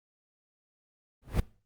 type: noise with exponential growth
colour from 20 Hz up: brown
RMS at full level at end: -22 dBFS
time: 1.22-1.4 s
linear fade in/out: 5 ms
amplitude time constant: 37 ms
effects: noise-tail reverb RT60 0.4 s tail -21 dB re dry + Opus 32 kbps